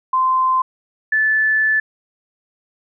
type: tone pair in turn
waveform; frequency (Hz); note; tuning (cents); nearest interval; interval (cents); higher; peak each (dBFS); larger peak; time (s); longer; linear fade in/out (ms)
sine; 1037 / 1744; C6 / A6; -16 / -16; major sixth; 900; second; -13; neither; 0.13-0.62 / 1.12-1.8; second; 5
effects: none